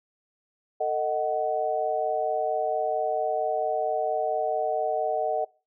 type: chord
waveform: sine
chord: D# diminished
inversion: second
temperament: just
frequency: 448 / 622.3 / 746.7 Hz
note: A4 / D#5 / F#5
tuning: +31 / 0 / +16 cents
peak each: -30 / -27 / -27 dBFS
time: 0.8-5.45 s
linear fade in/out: 10 ms
effects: noise-tail reverb RT60 0.3 s tail -21 dB re dry